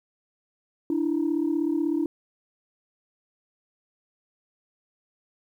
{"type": "tone pair together", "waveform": "sine", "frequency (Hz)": [295.6, 331.8], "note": ["D4", "E4"], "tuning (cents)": [11, 11], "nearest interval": "major second", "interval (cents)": 200, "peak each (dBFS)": -24, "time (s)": [0.9, 2.06], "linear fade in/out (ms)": 2, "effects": ["tanh soft clip ceiling -17 dBFS", "10-bit"]}